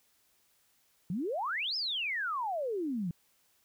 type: exponential two-way sweep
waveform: sine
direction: up then down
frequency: 160.1 to 5350 to 160.1 Hz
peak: -31 dBFS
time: 1.1-3.11 s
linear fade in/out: 2 ms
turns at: 1.76 s
effects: white hiss -70 dBFS RMS until 3.64 s